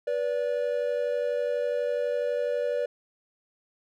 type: tone pair together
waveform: triangle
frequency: 486.9 / 579 Hz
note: B4 / D5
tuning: -25 / -25 cents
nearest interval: minor third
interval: 300 cents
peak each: -26 dBFS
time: 0.07-2.86 s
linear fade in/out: 5 ms
effects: none